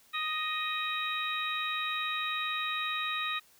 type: harmonic tone with a mistuned harmonic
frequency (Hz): 622.3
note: D#5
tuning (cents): 0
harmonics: 2 / 3 / 4 / 5 / 6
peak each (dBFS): -35 / -38 / -36 / -47 / -36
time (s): 0.13-3.4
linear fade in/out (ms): 20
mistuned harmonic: 6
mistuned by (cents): +32
effects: white hiss -62 dBFS RMS until 3.59 s